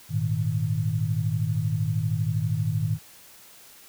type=chord; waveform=sine; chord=Ab suspended second; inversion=none; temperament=equal; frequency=103.83 / 116.54 / 155.56 Hz; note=Ab2 / Bb2 / Eb3; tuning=0 / 0 / 0 cents; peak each=-27 dBFS; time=0.09-2.99 s; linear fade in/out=50 ms; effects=white hiss -50 dBFS RMS until 3.88 s